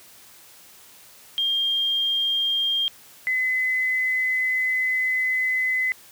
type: tone pair in turn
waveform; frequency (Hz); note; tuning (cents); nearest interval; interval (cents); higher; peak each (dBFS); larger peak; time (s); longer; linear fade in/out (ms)
sine; 3207 / 2027; G7 / B6; +39 / +45; minor sixth; 794; first; -20; neither; 1.38-2.88 / 3.27-5.92; second; 0
effects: white hiss -49 dBFS RMS until 6.11 s + high-pass 60 Hz 12 dB/octave